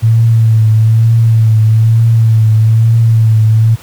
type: tone with vibrato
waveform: sine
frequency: 112 Hz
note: A2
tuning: 31 cents sharp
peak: -4 dBFS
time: 0.02-3.76 s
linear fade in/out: 20 ms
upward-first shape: triangle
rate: 1.1 Hz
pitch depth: 45 cents each way
effects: pink hiss -36 dBFS RMS until 3.82 s + high-pass 60 Hz 12 dB/octave